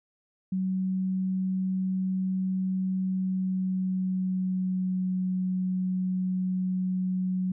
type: tone with pitch glide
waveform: sine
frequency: 187.7 to 184.9 Hz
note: F#3 to F#3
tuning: +25 to -1 cents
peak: -25 dBFS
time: 0.52-7.52 s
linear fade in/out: 5 ms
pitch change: -26 cents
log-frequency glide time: 3.04-5.11 s
effects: none